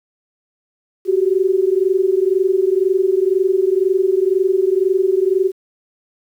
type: tone pair together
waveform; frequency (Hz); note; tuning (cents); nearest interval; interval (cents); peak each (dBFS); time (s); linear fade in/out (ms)
sine; 370 / 392; F#4 / G4; 0 / 0; minor second; 100; -15 / -16; 1.05-5.52; 50
effects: 8-bit